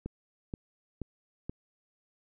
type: click train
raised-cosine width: 3 ms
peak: -23 dBFS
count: 4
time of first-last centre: 0.06-1.495 s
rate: 2.09 Hz
effects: none